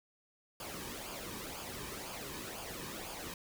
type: noise with flanger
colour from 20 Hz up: pink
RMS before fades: -44 dBFS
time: 0.6-3.34 s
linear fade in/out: 2 ms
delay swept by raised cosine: 0.51 to 1.48 ms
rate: 2 Hz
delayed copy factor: -0.6
effects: none